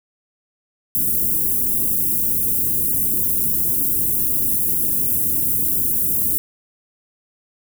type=band-stop noise; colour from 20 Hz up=white; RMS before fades=-19 dBFS; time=0.95-6.38 s; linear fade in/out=0 ms; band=340 to 11000 Hz; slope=24 dB/octave; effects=none